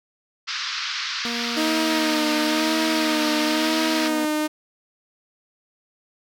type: band-pass noise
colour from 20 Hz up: white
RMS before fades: -28 dBFS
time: 0.47-4.09 s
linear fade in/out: 20 ms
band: 1100 to 5400 Hz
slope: 48 dB/octave
type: tone with pitch glide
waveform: sawtooth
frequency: 236.1 to 242.7 Hz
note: A#3 to B3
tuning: +22 to -30 cents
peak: -24 dBFS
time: 1.25-4.25 s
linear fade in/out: 0 ms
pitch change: +48 cents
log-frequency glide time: 3.35-3.92 s
type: tone with vibrato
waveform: sawtooth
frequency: 311.1 Hz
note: D#4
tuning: in tune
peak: -17 dBFS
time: 1.56-4.48 s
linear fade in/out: 20 ms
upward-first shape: sine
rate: 0.99 Hz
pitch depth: 36 cents each way
effects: none